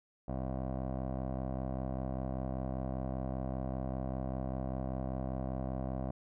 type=tone with low-pass filter; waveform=15% pulse; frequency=65.1 Hz; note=C2; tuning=8 cents flat; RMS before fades=-37 dBFS; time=0.28-6.11 s; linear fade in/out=5 ms; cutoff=710 Hz; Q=2; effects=none